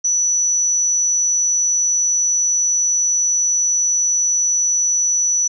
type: tone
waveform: sine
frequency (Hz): 5930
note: F#8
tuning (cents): +3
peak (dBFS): -14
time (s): 0.04-5.48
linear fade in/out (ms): 10
effects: none